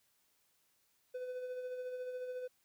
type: tone with tremolo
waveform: triangle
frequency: 503 Hz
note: B4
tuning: 32 cents sharp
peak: -36 dBFS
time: 1.14-2.48 s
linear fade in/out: 10 ms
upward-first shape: sine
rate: 14 Hz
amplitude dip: 40%
effects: white hiss -75 dBFS RMS until 2.64 s

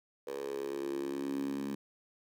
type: tone with high-pass filter sweep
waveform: 10% pulse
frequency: 69.3 Hz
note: C#2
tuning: in tune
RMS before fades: -37 dBFS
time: 0.27-1.75 s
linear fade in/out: 5 ms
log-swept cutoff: 480 to 230 Hz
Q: 5.9
effects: none

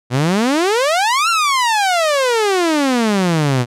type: exponential two-way sweep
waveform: sawtooth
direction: up then down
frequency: 117.7 to 1396.9 to 117.7 Hz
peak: -9 dBFS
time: 0.1-3.66 s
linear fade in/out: 50 ms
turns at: 1.29 s
effects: low-pass 9000 Hz 12 dB/octave

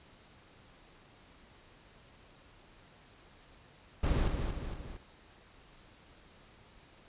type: noise with echo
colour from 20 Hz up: brown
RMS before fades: -29 dBFS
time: 4.03-4.28 s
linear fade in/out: 5 ms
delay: 230 ms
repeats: 3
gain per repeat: -5 dB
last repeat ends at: 4.97 s
effects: pink hiss -59 dBFS RMS until 7.08 s + resampled to 8000 Hz

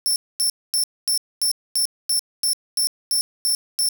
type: tone bursts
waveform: 15% pulse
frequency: 5380 Hz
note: E8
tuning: 34 cents sharp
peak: -12 dBFS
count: 12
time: 0.06-3.888 s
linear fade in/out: 0 ms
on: 99 ms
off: 240 ms
effects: none

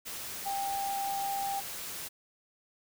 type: tone in noise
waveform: sine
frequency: 792 Hz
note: G5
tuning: 18 cents sharp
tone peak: -31 dBFS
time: 0.45-1.61 s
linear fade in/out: 20 ms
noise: white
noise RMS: -40 dBFS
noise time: 0.05-2.09 s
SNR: +6 dB
effects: none

